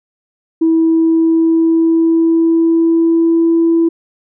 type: tone with pitch glide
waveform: sine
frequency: 325.4 to 332.2 Hz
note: E4 to E4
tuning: -22 to +13 cents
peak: -7 dBFS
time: 0.61-3.89 s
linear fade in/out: 10 ms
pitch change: +35 cents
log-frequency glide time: 0.71-3.53 s
effects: tanh soft clip ceiling -4 dBFS